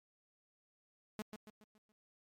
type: tone with echo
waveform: sawtooth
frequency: 213.5 Hz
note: G#3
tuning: 48 cents sharp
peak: -35 dBFS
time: 1.19-1.22 s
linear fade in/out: 0 ms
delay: 140 ms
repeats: 5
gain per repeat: -7 dB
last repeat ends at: 1.92 s
effects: MP3 64 kbps